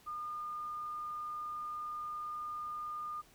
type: tone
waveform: sine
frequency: 1215 Hz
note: D#6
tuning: 42 cents flat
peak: -38 dBFS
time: 0.06-3.22 s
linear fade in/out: 20 ms
effects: pink hiss -63 dBFS RMS until 3.34 s